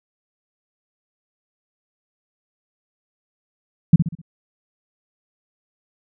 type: tone with echo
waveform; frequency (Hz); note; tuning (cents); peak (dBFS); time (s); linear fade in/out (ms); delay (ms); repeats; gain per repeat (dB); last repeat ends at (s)
sine; 164.81; E3; 0; -4; 3.93-3.96; 5; 64; 4; -8; 4.216
effects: none